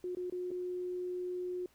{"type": "tone with dropouts", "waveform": "sine", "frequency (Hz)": 360.8, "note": "F#4", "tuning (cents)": -44, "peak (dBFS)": -35, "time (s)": [0.04, 1.66], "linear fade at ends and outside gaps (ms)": 2, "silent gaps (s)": [[0.15, 0.17], [0.299, 0.323], [0.507, 0.514]], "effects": ["pink hiss -68 dBFS RMS until 1.74 s"]}